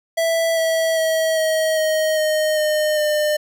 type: tone with pitch steps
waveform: square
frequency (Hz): 659.3 / 651 / 642.8 / 634.6 / 626.6 / 618.7 / 610.9 / 603.2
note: E5 / E5 / E5 / D#5 / D#5 / D#5 / D#5 / D5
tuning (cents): 0 / -22 / -44 / +34 / +12 / -10 / -32 / +46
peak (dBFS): -17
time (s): 0.17-3.37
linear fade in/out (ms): 10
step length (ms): 400
effects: none